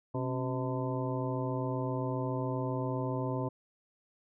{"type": "harmonic tone with a mistuned harmonic", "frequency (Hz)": 127.6, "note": "C3", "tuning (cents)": -43, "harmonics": [1, 2, 3, 4, 5, 7, 8], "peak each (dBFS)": [-34, -37, -39, -40, -41, -42, -43], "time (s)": [0.14, 3.49], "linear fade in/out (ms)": 10, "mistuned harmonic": 2, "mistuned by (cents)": 98, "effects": []}